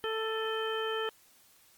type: harmonic tone with a mistuned harmonic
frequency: 442.1 Hz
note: A4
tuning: 8 cents sharp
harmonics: 1 / 2 / 3 / 4 / 6 / 7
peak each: -33 / -42 / -38 / -40 / -47 / -39 dBFS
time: 0.04-1.09 s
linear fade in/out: 0 ms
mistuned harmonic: 6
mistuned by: -87 cents
effects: white hiss -62 dBFS RMS until 1.77 s + Opus 32 kbps